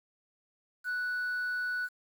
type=tone; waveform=sine; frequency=1480 Hz; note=F#6; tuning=in tune; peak=-28 dBFS; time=0.84-1.89 s; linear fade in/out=50 ms; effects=tanh soft clip ceiling -29 dBFS + 9-bit